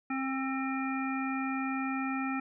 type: harmonic tone with a mistuned harmonic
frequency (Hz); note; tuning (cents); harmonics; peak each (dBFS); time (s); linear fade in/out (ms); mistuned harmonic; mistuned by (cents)
266.4; C4; +31; 1 / 3 / 5 / 7 / 9; -32 / -39 / -38 / -43 / -40; 0.1-2.4; 5; 7; -21
effects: none